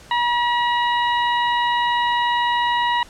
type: harmonic tone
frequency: 960 Hz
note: B5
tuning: 49 cents flat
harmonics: 1 / 2 / 3 / 4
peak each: -18 / -24 / -28 / -30 dBFS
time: 0.11-3.03 s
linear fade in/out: 2 ms
effects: pink hiss -45 dBFS RMS until 3.09 s + low-pass 9000 Hz 12 dB/octave